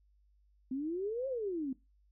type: exponential two-way sweep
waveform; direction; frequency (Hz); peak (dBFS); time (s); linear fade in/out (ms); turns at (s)
sine; up then down; 253.3 to 550 to 253.3; -33; 0.71-1.73; 5; 1.28
effects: noise-tail reverb RT60 0.2 s tail -17 dB re dry + added 50 Hz sine -65 dBFS peak until 2.11 s